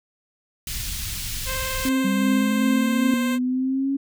pink band-stop noise, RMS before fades -29 dBFS, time 0.67-1.89 s, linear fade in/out 2 ms, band 100 to 3000 Hz, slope 12 dB/octave
10% pulse tone with vibrato, 523.3 Hz, C5, in tune, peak -19 dBFS, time 1.45-3.39 s, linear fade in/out 50 ms, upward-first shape square, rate 20 Hz, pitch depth 18 cents each way
sine tone with tremolo, 263.9 Hz, C4, 15 cents sharp, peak -18 dBFS, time 1.85-3.14 s, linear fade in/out 2 ms, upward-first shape sine, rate 2.6 Hz, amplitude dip 55%
sine exponential sweep, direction up, 194.7 to 277.2 Hz, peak -20 dBFS, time 2.04-3.97 s, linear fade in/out 10 ms
effects none

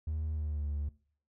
triangle tone with pitch glide, 77.78 to 72.99 Hz, D#2 to D2, 0 to -10 cents, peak -29 dBFS, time 0.07-0.89 s, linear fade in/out 5 ms, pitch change -110 cents, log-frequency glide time 0.32-0.66 s, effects noise-tail reverb RT60 0.5 s tail -22 dB re dry + tanh soft clip ceiling -26 dBFS

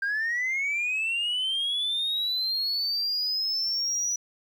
sine linear sweep, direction up, 1578 to 5900 Hz, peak -23 dBFS, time 0.02-4.16 s, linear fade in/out 5 ms, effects tanh soft clip ceiling -23 dBFS + 10-bit

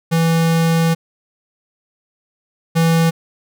square tone pair in turn, 164.81 / 164.81 Hz, E3 / E3, 0 / 0 cents, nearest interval unison, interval 0 cents, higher neither, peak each -13 / -12 dBFS, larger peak second, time 0.11-0.95 / 2.75-3.11 s, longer first, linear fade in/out 20 ms, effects none

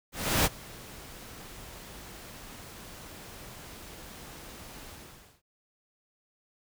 pink noise with ADSR envelope, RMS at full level -23 dBFS, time 0.12-5.42 s, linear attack 330 ms, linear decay 34 ms, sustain -23 dB, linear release 520 ms, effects none

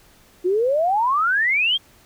sine exponential sweep, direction up, 346.3 to 3301 Hz, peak -16 dBFS, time 0.44-1.78 s, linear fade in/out 20 ms, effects pink hiss -53 dBFS RMS until 2.05 s

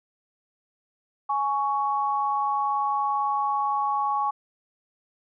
sine tone pair together, 834.6 / 1114 Hz, G#5 / C#6, +8 / +8 cents, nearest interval perfect fourth, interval 500 cents, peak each -25 / -25 dBFS, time 1.29-4.31 s, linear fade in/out 10 ms, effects none

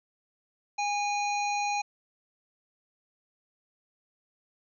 harmonic tone, 820 Hz, G#5, 22 cents flat, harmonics 1 / 3 / 5 / 7 / 8, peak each -28 / -33 / -40 / -45 / -41 dBFS, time 0.78-1.82 s, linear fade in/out 10 ms, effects none

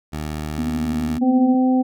15% pulse tone, 76.4 Hz, D#2, 31 cents flat, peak -19 dBFS, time 0.12-1.19 s, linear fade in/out 20 ms
sine tone with vibrato, 242.8 Hz, B3, 29 cents flat, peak -21 dBFS, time 0.58-1.55 s, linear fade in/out 5 ms, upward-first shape square, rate 12 Hz, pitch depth 33 cents each way
harmonic tone, 256.7 Hz, C4, 33 cents flat, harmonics 1 / 2 / 3, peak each -14 / -26 / -25 dBFS, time 1.21-1.83 s, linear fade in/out 20 ms
effects none

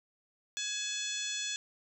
harmonic tone with a mistuned harmonic, 856 Hz, A5, 48 cents flat, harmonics 2 / 3 / 4 / 5 / 6 / 7 / 8 / 9, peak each -44 / -42 / -38 / -44 / -49 / -41 / -42 / -45 dBFS, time 0.57-1.56 s, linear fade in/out 0 ms, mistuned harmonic 2, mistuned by -48 cents, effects none

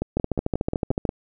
two click trains, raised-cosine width 2 ms, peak -11 / -9 dBFS, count 7 / 13, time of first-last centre 0.02-1.091 / 0.17-1.052 s, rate 5.6 / 13.6 Hz, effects none

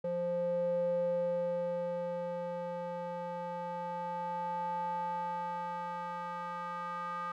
square tone with band-pass filter sweep, 174.7 Hz, F3, 1 cent sharp, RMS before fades -36 dBFS, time 0.04-7.32 s, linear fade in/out 5 ms, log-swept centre 470 to 1200 Hz, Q 5.3, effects none

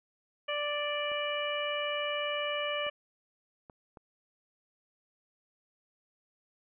harmonic tone, 587.3 Hz, D5, in tune, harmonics 1 / 2 / 3 / 4 / 5, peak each -34 / -38 / -40 / -38 / -37 dBFS, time 0.48-2.9 s, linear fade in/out 10 ms
clicks, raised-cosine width 1 ms, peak -35 dBFS, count 4, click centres 1.117 / 2.866 / 3.698 / 3.972 s
effects none

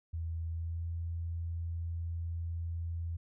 sine tone with pitch glide, 82.3 to 83.98 Hz, E2 to E2, -2 to +33 cents, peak -34 dBFS, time 0.13-3.17 s, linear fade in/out 10 ms, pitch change +35 cents, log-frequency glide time 0.49-0.85 s, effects none

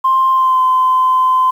sine tone with pitch glide, 1052 to 1029.2 Hz, C6 to C6, +9 to -29 cents, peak -8 dBFS, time 0.04-1.51 s, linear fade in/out 10 ms, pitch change -38 cents, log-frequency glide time 0.32-0.61 s, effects tanh soft clip ceiling -4 dBFS + 7-bit

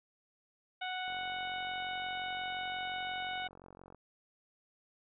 harmonic tone, 739 Hz, F#5, 2 cents flat, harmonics 1 / 2 / 3 / 4 / 5, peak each -39 / -42 / -44 / -45 / -46 dBFS, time 0.81-3.48 s, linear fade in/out 10 ms
click train, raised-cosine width 1 ms, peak -39 dBFS, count 132, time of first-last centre 1.08-3.947 s, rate 45.7 Hz
effects none

